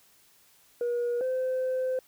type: tone pair in turn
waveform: sine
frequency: 480 / 515.2 Hz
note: B4 / C5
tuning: -49 / -27 cents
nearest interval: minor second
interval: 122 cents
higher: second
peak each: -24 dBFS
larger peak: neither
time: 0.81-1.21 / 1.21-1.99 s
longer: second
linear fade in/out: 2 ms
effects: tanh soft clip ceiling -24 dBFS + white hiss -61 dBFS RMS until 2.07 s